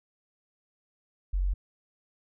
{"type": "tone", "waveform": "sine", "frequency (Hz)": 46.14, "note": "F#1", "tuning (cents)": -4, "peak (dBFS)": -24, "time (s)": [1.33, 1.54], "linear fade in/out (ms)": 10, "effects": []}